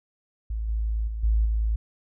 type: tone with level steps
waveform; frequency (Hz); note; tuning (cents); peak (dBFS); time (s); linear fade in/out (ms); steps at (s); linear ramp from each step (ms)
sine; 54.6; A1; -13; -26 / -23 / -28 / -18 / -21; 0.5-1.76; 5; 0.68 / 1.07 / 1.23 / 1.45; 10
effects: none